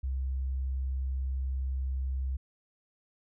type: tone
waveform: sine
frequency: 65.8 Hz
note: C2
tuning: 10 cents sharp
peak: -29 dBFS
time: 0.03-2.37 s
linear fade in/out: 10 ms
effects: none